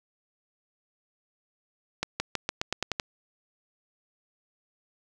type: accelerating click train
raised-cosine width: 0.2 ms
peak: -10 dBFS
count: 9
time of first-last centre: 2.03-2.998 s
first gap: 170 ms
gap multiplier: 0.9
effects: none